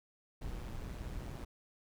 brown noise with amplitude modulation, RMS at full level -40 dBFS, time 0.41-1.45 s, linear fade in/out 10 ms, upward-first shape sine, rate 122 Hz, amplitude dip 55%, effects none

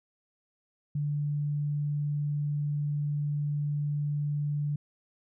sine tone, 146.6 Hz, D3, 3 cents flat, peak -27 dBFS, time 0.95-4.76 s, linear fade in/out 5 ms, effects none

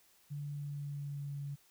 sine tone with pitch glide, 144.9 to 141.84 Hz, D3 to C#3, -23 to +40 cents, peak -38 dBFS, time 0.3-1.56 s, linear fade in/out 20 ms, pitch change -37 cents, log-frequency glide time 0.47-1.36 s, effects white hiss -67 dBFS RMS until 1.7 s

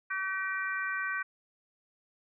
harmonic tone with a mistuned harmonic, 381.6 Hz, G4, 47 cents flat, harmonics 3 / 4 / 5 / 6, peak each -38 / -33 / -37 / -41 dBFS, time 0.1-1.23 s, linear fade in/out 10 ms, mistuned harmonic 6, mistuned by +52 cents, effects none

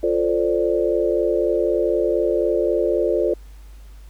sine chord, D minor seventh, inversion first, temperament equal, 349.2 / 440 / 523.3 / 587.3 Hz, F4 / A4 / C5 / D5, 0 / 0 / 0 / 0 cents, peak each -21 / -22 / -23 / -23 dBFS, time 0.03-3.34 s, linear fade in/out 5 ms, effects added 50 Hz sine -38 dBFS peak until 4.09 s + pink hiss -55 dBFS RMS until 4.09 s

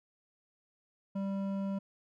sine tone with hard clipping, 196 Hz, G3, in tune, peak -34 dBFS, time 1.15-1.79 s, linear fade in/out 10 ms, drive 10 dB, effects none

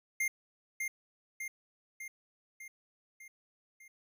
square tone with echo, 2112 Hz, C7, 16 cents sharp, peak -30 dBFS, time 0.2-0.28 s, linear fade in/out 5 ms, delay 600 ms, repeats 6, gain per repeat -4 dB, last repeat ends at 3.88 s, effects none

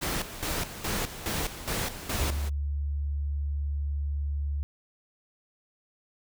pink noise with tremolo, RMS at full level -30 dBFS, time 0.01-2.5 s, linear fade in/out 20 ms, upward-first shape square, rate 2.4 Hz, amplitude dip 70%
sine tone, 71.8 Hz, D2, 39 cents flat, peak -27 dBFS, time 2.21-4.63 s, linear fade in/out 0 ms
effects none

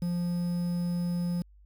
triangle tone with quantisation, 174.61 Hz, F3, in tune, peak -25 dBFS, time 0.02-1.42 s, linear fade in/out 2 ms, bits 8, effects added 50 Hz sine -53 dBFS peak until 1.65 s

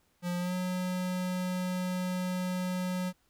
square tone with pitch glide, 176.6 to 182.51 Hz, F3 to F#3, +20 to -23 cents, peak -31 dBFS, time 0.22-3.13 s, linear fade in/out 50 ms, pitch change +57 cents, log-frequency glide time 0.38-0.54 s, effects pink hiss -71 dBFS RMS until 3.29 s

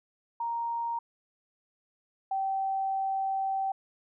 sine tone pair in turn, 933 / 774.1 Hz, A#5 / G5, +1 / -22 cents, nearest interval minor third, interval 323 cents, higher first, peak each -29 / -27 dBFS, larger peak second, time 0.4-0.99 / 2.31-3.72 s, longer second, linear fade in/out 5 ms, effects none

